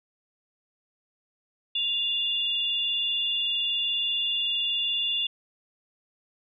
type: tone pair together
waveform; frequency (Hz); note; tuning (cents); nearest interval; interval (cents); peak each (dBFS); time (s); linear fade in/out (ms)
sine; 2812 / 3467; F7 / A7; +11 / -26; major third; 363; -27 / -27; 1.75-5.27; 5
effects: none